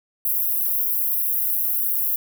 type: high-pass noise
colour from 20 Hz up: pink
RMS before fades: -22 dBFS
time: 0.25-2.16 s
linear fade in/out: 2 ms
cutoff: 12000 Hz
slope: 48 dB/octave
effects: none